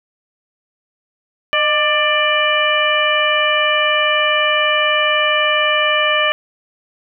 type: harmonic tone with a mistuned harmonic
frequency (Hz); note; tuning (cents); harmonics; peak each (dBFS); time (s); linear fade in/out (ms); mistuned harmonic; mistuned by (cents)
592; D5; +14; 1 / 2 / 3 / 4 / 5; -19 / -19 / -19 / -19 / -19; 1.53-6.32; 0; 1; +55
effects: none